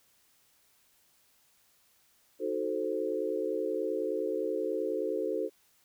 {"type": "chord", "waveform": "sine", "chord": "D# diminished seventh", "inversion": "none", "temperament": "equal", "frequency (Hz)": [311.1, 370, 440, 523.3], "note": ["D#4", "F#4", "A4", "C5"], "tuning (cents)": [0, 0, 0, 0], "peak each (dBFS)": [-37, -35, -33, -35], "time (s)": [2.39, 5.5], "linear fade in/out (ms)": 50, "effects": ["white hiss -67 dBFS RMS until 5.84 s"]}